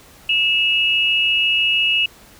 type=tone pair together; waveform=sine; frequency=2637 / 2883 Hz; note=E7 / F#7; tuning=0 / -46 cents; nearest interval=major second; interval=154 cents; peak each=-17 dBFS; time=0.29-2.06 s; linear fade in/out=5 ms; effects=pink hiss -46 dBFS RMS until 2.39 s